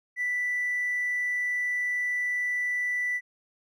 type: tone with hard clipping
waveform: sine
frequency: 1975.5 Hz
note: B6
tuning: in tune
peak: -26 dBFS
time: 0.16-3.21 s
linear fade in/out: 50 ms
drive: 1 dB
effects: none